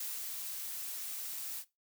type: noise with ADSR envelope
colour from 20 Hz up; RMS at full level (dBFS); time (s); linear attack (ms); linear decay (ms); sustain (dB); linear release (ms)
blue; -39; 0-1.65; 4; 220; -2; 65
effects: noise-tail reverb RT60 0.2 s tail -17 dB re dry